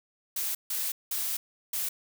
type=noise bursts at uneven times; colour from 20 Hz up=blue; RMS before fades=-31 dBFS; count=4; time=0.36-0.55 / 0.7-0.92 / 1.11-1.37 / 1.73-1.89 s; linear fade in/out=5 ms; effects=none